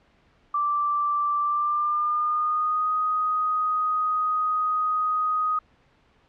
sine tone with pitch glide, 1172 to 1248.9 Hz, D6 to D#6, -4 to +6 cents, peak -21 dBFS, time 0.54-5.59 s, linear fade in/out 5 ms, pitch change +110 cents, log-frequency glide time 1.41-2.91 s, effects pink hiss -61 dBFS RMS until 6.28 s + low-pass 3000 Hz 12 dB/octave

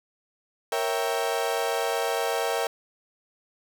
35% pulse chord, A# diminished seventh, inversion none, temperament equal, 466.2 / 554.4 / 659.3 / 784 Hz, A#4 / C#5 / E5 / G5, 0 / 0 / 0 / 0 cents, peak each -27 / -30 / -29 / -29 dBFS, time 0.72-2.67 s, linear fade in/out 2 ms, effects none

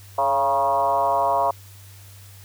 sine tone with frequency modulation, 823 Hz, G#5, 16 cents flat, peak -17 dBFS, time 0.18-1.51 s, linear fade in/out 5 ms, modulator 133 Hz, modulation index 2, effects added 98 Hz sine -43 dBFS peak until 2.44 s + white hiss -49 dBFS RMS until 2.44 s

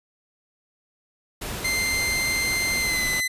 pink noise, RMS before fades -32 dBFS, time 1.41-3.21 s, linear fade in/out 10 ms
sawtooth tone with pitch glide, 2087 to 2025 Hz, C7 to B6, -5 to +43 cents, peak -19 dBFS, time 1.64-3.28 s, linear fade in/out 10 ms, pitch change -52 cents, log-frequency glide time 2.78-3.06 s
effects resampled to 32000 Hz

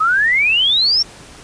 sine exponential sweep, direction up, 1243 to 5588 Hz, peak -11 dBFS, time 0-1.03 s, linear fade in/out 10 ms, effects pink hiss -39 dBFS RMS until 1.43 s + resampled to 22050 Hz

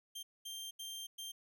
sawtooth tone bursts at uneven times, 3168 Hz, G7, 18 cents sharp, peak -40 dBFS, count 4, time 0.15-0.23 / 0.45-0.71 / 0.79-1.07 / 1.18-1.32 s, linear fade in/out 10 ms, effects none

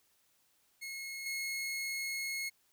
sawtooth tone with level steps, 2169 Hz, C#7, 38 cents flat, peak -37 / -32 dBFS, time 0.81-2.5 s, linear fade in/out 20 ms, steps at 1.26 s, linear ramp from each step 2 ms, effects white hiss -72 dBFS RMS until 2.72 s

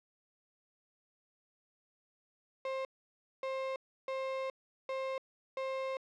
35% pulse tone bursts at uneven times, 530 Hz, C5, 22 cents sharp, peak -33 dBFS, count 5, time 2.65-2.85 / 3.43-3.76 / 4.08-4.5 / 4.89-5.18 / 5.57-5.97 s, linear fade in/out 2 ms, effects low-pass 3000 Hz 12 dB/octave

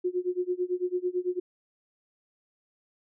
sine tone with tremolo, 361 Hz, F#4, 43 cents flat, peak -23 dBFS, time 0.04-1.4 s, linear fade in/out 10 ms, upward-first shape sine, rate 9 Hz, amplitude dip 95%, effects none

